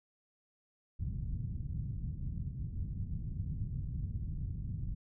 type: low-pass noise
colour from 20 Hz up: white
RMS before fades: -38 dBFS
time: 0.99-4.95 s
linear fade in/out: 10 ms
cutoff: 140 Hz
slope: 24 dB/octave
effects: none